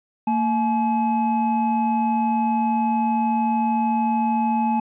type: tone pair together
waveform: triangle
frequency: 228.3 / 853.3 Hz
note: A#3 / G#5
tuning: -36 / +47 cents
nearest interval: octave + major seventh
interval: 2283 cents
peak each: -19 dBFS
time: 0.27-4.8 s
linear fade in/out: 5 ms
effects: resampled to 8000 Hz